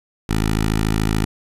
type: tone with notch filter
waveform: 10% pulse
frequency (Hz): 53.7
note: A1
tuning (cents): -41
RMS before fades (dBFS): -19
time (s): 0.29-1.25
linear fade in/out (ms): 5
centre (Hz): 630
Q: 1.6
effects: resampled to 32000 Hz